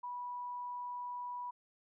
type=tone; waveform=sine; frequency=980 Hz; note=B5; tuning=14 cents flat; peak=-39 dBFS; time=0.03-1.51 s; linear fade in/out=10 ms; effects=none